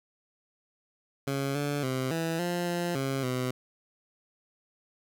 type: tone with pitch steps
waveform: 15% pulse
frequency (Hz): 138 / 144.5 / 130.3 / 164.3 / 175.1 / 173.9 / 135.4 / 127.1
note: C#3 / D3 / C3 / E3 / F3 / F3 / C#3 / C3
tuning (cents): -7 / -28 / -7 / -5 / +5 / -7 / -40 / -50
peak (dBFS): -22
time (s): 1.27-3.51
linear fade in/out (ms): 5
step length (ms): 280
effects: none